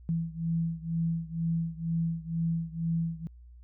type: beating tone pair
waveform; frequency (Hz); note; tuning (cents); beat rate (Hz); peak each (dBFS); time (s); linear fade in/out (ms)
sine; 164.81 / 166.91; E3 / E3; 0 / +22; 2.1; -30 / -32; 0.09-3.27; 0
effects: added 60 Hz sine -48 dBFS peak until 3.63 s